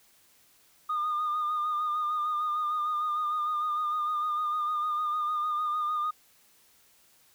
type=tone with vibrato; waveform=sine; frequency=1219 Hz; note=D#6; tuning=36 cents flat; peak=-25 dBFS; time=0.89-6.11 s; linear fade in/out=10 ms; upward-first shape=sine; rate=6.6 Hz; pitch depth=33 cents each way; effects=tanh soft clip ceiling -24 dBFS + white hiss -62 dBFS RMS until 7.34 s